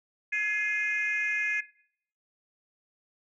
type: tone cluster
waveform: sine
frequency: 1692 / 2104 / 2489 Hz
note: G#6 / C7 / D#7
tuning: +32 / +9 / 0 cents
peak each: -30 dBFS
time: 0.32-1.61 s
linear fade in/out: 10 ms
effects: noise-tail reverb RT60 0.6 s tail -18 dB re dry + tanh soft clip ceiling -20 dBFS